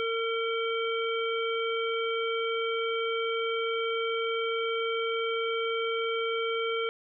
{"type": "harmonic tone with a mistuned harmonic", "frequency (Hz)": 455.9, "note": "A#4", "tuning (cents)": -39, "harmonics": [1, 3, 5, 7], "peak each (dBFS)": [-29, -34, -36, -37], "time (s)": [0, 6.89], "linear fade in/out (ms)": 0, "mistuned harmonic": 7, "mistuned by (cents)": -29, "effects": []}